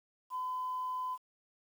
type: tone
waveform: sine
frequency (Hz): 1014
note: B5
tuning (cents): +45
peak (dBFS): -33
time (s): 0.3-1.18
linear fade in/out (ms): 50
effects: tanh soft clip ceiling -30 dBFS + 10-bit